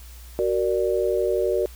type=chord; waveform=sine; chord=Gb augmented; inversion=none; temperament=equal with one note detuned; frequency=374.3 / 466.2 / 587.3 Hz; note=Gb4 / Bb4 / D5; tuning=+20 / 0 / 0 cents; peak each=-23 / -24 / -25 dBFS; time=0.39-1.66 s; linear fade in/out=0 ms; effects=added 60 Hz sine -40 dBFS peak until 1.75 s + white hiss -49 dBFS RMS until 1.75 s